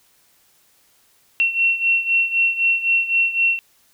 sine beating tone pair, 2718 / 2721.9 Hz, F7 / F7, -48 / -45 cents, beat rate 3.9 Hz, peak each -17 / -21 dBFS, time 1.4-3.59 s, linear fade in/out 0 ms, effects white hiss -58 dBFS RMS until 3.93 s

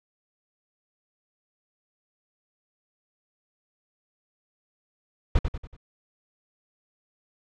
brown noise with echo, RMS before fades -18 dBFS, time 5.35-5.39 s, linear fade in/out 5 ms, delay 94 ms, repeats 4, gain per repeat -7 dB, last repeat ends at 5.766 s, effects low-pass 4000 Hz 12 dB/octave

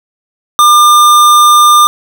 square tone, 1200 Hz, D6, 37 cents sharp, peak -3 dBFS, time 0.59-1.87 s, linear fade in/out 0 ms, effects none

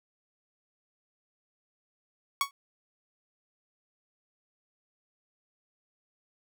sawtooth tone with exponential decay, 1115 Hz, C#6, 10 cents sharp, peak -17 dBFS, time 2.41-2.51 s, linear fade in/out 1 ms, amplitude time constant 21 ms, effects none

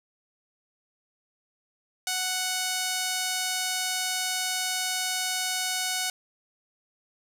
sawtooth tone with band-pass filter, 740 Hz, F#5, in tune, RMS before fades -29 dBFS, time 2.07-6.1 s, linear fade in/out 2 ms, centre 6900 Hz, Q 0.68, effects none

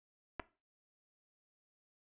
clicks, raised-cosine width 0.5 ms, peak -25 dBFS, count 2, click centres 0.396 / 0.399 s, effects noise-tail reverb RT60 0.3 s tail -17 dB re dry + resampled to 8000 Hz

